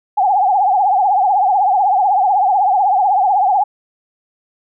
sine tone with vibrato, 784 Hz, G5, in tune, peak -10 dBFS, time 0.17-3.64 s, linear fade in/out 10 ms, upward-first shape triangle, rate 16 Hz, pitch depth 160 cents each way, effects none

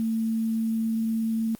sine tone with quantisation, 224.1 Hz, A3, 32 cents sharp, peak -23 dBFS, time 0-1.55 s, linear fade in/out 0 ms, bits 8, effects white hiss -54 dBFS RMS until 1.59 s + Opus 32 kbps

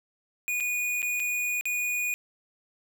square tone with dropouts, 2458 Hz, D#7, 22 cents flat, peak -27 dBFS, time 0.48-2.14 s, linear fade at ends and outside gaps 0 ms, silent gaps 0.601-0.606 / 1.019-1.028 / 1.197-1.201 / 1.61-1.655 s, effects none

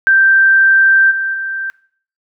sine tone with level steps, 1568 Hz, G6, in tune, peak -6 / -15 / -18 dBFS, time 0.07-1.7 s, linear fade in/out 0 ms, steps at 1.1 / 1.33 s, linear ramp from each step 20 ms, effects noise-tail reverb RT60 0.5 s tail -21 dB re dry

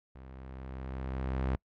sawtooth tone with level ramp, 65.41 Hz, C2, in tune, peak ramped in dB -44 to -24 dBFS, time 0.15-1.56 s, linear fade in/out 5 ms, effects noise-tail reverb RT60 0.1 s tail -26 dB re dry + low-pass 2000 Hz 12 dB/octave

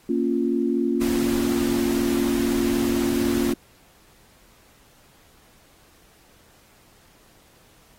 sine chord, Bb minor, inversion none, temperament equal, 233.1 / 277.2 / 349.2 Hz, Bb3 / Db4 / F4, 0 / 0 / 0 cents, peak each -24 dBFS, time 0.09-3.54 s, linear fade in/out 5 ms
pink noise, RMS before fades -32 dBFS, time 1.01-3.53 s, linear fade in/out 5 ms
effects pink hiss -56 dBFS RMS until 7.98 s + AAC 48 kbps

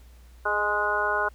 harmonic tone with a mistuned harmonic, 208.4 Hz, G#3, 6 cents sharp, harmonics 2 / 3 / 4 / 5 / 6 / 7, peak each -32 / -31 / -31 / -29 / -32 / -26 dBFS, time 0.45-1.29 s, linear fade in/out 10 ms, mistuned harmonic 3, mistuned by -21 cents, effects added 60 Hz sine -47 dBFS peak until 1.34 s + pink hiss -60 dBFS RMS until 1.34 s

